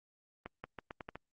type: accelerating click train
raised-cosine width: 0.5 ms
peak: -27 dBFS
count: 7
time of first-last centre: 0.46-1.156 s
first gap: 180 ms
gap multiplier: 0.82
effects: Opus 24 kbps